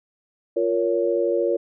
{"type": "chord", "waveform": "sine", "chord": "Bb minor", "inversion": "second", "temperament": "just", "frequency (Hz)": [349.6, 466.2, 559.4], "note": ["F4", "Bb4", "Db5"], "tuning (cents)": [2, 0, 16], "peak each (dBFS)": -23, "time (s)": [0.56, 1.57], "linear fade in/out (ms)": 10, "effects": []}